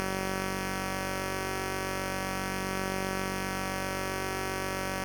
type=tone pair together; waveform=5% pulse; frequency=47.59 / 190 Hz; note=F#1 / F#3; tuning=+49 / +46 cents; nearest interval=2 octaves; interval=2397 cents; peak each=-24 / -21 dBFS; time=0-5.04 s; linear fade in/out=0 ms; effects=none